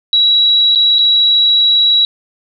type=tone with dropouts; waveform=sine; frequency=3891 Hz; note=B7; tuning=27 cents flat; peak=-7 dBFS; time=0.13-2.05 s; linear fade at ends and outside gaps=1 ms; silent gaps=0.75-0.757 / 0.985-0.99 s; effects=none